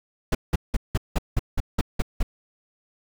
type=noise bursts; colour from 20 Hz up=brown; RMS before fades=-20 dBFS; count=10; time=0.32-2.23 s; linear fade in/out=5 ms; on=29 ms; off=180 ms; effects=none